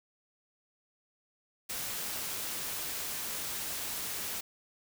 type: noise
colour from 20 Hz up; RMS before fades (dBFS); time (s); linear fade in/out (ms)
white; -37; 1.69-4.41; 10
effects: none